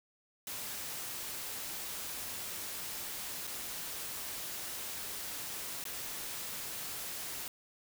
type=noise with dropouts; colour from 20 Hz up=white; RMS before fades=-41 dBFS; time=0.47-7.48 s; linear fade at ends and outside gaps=1 ms; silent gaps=3.47-3.474 / 5.84-5.853 s; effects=none